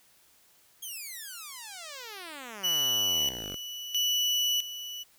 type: exponential sweep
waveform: 5% pulse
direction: down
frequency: 3298 to 43.65 Hz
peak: -29 dBFS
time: 0.82-3.56 s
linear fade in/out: 10 ms
type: tone with tremolo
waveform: 35% pulse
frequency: 2957 Hz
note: F#7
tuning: 2 cents flat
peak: -23 dBFS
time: 2.63-5.04 s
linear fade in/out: 20 ms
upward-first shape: square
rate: 0.76 Hz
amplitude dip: 75%
effects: white hiss -62 dBFS RMS until 5.18 s